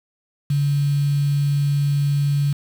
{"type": "tone with quantisation", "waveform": "sine", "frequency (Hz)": 142.9, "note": "D3", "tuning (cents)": -47, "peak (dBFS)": -16, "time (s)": [0.5, 2.53], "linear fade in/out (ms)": 5, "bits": 6, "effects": []}